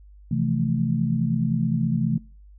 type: chord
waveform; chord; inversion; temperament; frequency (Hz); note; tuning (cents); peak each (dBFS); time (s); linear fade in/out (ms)
sine; F major seventh; second; equal; 130.81 / 164.81 / 174.61 / 220; C3 / E3 / F3 / A3; 0 / 0 / 0 / 0; -25 / -25 / -30 / -25; 0.31-2.18; 5
effects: noise-tail reverb RT60 0.4 s tail -24 dB re dry + added 50 Hz sine -45 dBFS peak until 2.58 s